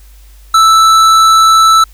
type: tone with hard clipping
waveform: triangle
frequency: 1318.5 Hz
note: E6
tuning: in tune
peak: -5 dBFS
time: 0.54-1.84 s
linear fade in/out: 5 ms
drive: 16 dB
effects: added 50 Hz sine -35 dBFS peak until 1.93 s + white hiss -47 dBFS RMS until 1.93 s